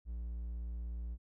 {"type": "tone", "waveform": "triangle", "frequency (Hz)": 58.27, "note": "A#1", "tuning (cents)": 0, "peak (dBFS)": -36, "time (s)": [0.05, 1.18], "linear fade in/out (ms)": 50, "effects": []}